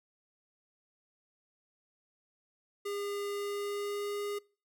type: tone with pitch glide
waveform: square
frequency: 405.6 to 409.6 Hz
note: G#4 to G#4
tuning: -41 to -24 cents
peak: -35 dBFS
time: 2.85-4.39 s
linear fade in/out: 10 ms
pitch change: +17 cents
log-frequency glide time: 3.3-4.2 s
effects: noise-tail reverb RT60 0.4 s tail -25 dB re dry